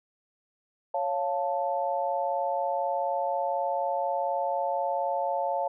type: chord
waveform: sine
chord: Db augmented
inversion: none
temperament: equal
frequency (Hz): 554.4 / 698.5 / 880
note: Db5 / F5 / A5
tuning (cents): 0 / 0 / 0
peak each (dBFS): -30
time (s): 0.94-5.68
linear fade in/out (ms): 5
effects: none